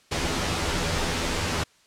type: noise with comb filter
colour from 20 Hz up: pink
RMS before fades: -26 dBFS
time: 0.11-1.64 s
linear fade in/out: 10 ms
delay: 12 ms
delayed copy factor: +0.9
effects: white hiss -59 dBFS RMS until 1.86 s + low-pass 7000 Hz 12 dB/octave